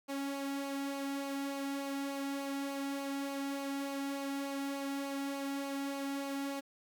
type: tone with flanger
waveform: sawtooth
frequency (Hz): 277.2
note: C#4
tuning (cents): 0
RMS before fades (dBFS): -38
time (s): 0.08-6.61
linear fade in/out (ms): 20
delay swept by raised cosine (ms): 0.55 to 1.95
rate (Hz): 3.4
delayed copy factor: -0.5
effects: 12-bit